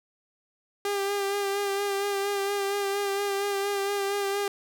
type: tone with vibrato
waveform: sawtooth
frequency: 400 Hz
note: G4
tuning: 35 cents sharp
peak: -22 dBFS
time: 0.85-4.48 s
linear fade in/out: 2 ms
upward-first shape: sine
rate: 4.3 Hz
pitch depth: 29 cents each way
effects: none